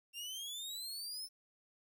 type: exponential sweep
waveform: sawtooth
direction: up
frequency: 2743 to 5340 Hz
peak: -39 dBFS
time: 0.13-1.29 s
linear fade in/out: 50 ms
effects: 13-bit